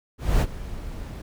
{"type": "noise with ADSR envelope", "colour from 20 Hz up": "brown", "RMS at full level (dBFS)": -17, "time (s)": [0.18, 1.22], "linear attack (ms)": 230, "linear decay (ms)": 49, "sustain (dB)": -17, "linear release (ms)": 8, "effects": []}